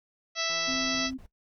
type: harmonic tone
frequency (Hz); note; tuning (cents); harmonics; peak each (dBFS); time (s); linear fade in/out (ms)
659.3; E5; 0; 1 / 2 / 3 / 4 / 5 / 6 / 7 / 8 / 9; -36 / -36 / -36 / -36 / -36 / -36 / -36 / -36 / -36; 0.35-1.11; 50
type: click train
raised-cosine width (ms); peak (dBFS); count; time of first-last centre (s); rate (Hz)
1; -35; 94; 0.5-1.057; 167
type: tone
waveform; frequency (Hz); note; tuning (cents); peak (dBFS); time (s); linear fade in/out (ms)
sine; 262; C4; +2; -32; 0.67-1.18; 20
type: noise bursts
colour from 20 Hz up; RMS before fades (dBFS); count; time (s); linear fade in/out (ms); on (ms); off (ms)
brown; -48; 5; 0.68-1.267; 10; 87; 38
effects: noise-tail reverb RT60 0.1 s tail -17 dB re dry